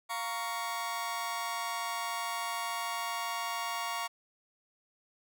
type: chord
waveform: sawtooth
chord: Bb minor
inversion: second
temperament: just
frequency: 699.2 / 932.3 / 1118.8 Hz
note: F5 / Bb5 / Db6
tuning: +2 / 0 / +16 cents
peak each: -36 / -34 / -33 dBFS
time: 0.09-4.08 s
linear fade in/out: 20 ms
effects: none